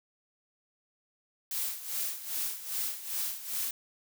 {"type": "noise with tremolo", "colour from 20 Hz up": "blue", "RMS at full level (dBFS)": -32, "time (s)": [1.51, 3.71], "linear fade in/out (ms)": 2, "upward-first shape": "sine", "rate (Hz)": 2.5, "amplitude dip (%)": 75, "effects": []}